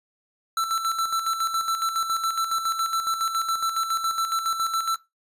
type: tone with tremolo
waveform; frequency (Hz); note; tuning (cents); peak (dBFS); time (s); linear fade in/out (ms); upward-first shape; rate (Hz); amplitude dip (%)
square; 1333; E6; +19; -22; 0.57-4.96; 2; square; 7.2; 55
effects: noise-tail reverb RT60 0.2 s tail -18 dB re dry + resampled to 32000 Hz